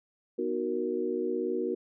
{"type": "chord", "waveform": "sine", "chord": "B major seventh", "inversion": "none", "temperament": "equal", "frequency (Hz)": [246.9, 311.1, 370, 466.2], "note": ["B3", "D#4", "F#4", "A#4"], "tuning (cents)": [0, 0, 0, 0], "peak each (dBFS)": [-36, -36, -31, -33], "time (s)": [0.38, 1.75], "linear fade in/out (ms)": 10, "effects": []}